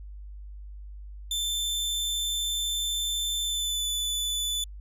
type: tone with pitch glide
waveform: sawtooth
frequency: 3544 to 3487 Hz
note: A7 to A7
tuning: +12 to -16 cents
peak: -24 dBFS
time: 1.31-4.64 s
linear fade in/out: 2 ms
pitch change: -28 cents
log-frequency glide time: 3.43-3.87 s
effects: added 50 Hz sine -39 dBFS peak until 4.8 s + resampled to 32000 Hz